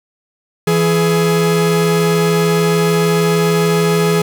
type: tone pair together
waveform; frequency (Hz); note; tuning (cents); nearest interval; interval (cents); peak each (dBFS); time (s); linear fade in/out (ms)
45% pulse; 166.8 / 420.3; E3 / G#4; +21 / +21; octave + major third; 1600; -14; 0.67-4.22; 5
effects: none